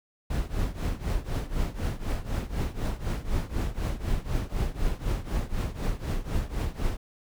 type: noise with tremolo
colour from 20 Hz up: brown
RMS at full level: -25 dBFS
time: 0.3-6.97 s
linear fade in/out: 5 ms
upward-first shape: triangle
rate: 4 Hz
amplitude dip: 90%
effects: none